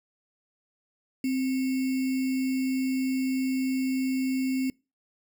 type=tone with sample-and-hold; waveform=sine; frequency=261.6 Hz; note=C4; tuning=in tune; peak=-24 dBFS; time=1.24-4.7 s; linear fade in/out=2 ms; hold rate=2450 Hz; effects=noise-tail reverb RT60 0.3 s tail -26 dB re dry